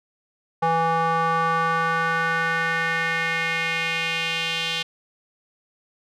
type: tone with band-pass filter sweep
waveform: square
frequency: 164.81 Hz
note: E3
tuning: in tune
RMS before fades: -23 dBFS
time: 0.62-4.83 s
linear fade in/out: 10 ms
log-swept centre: 890 to 3200 Hz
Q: 3
effects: none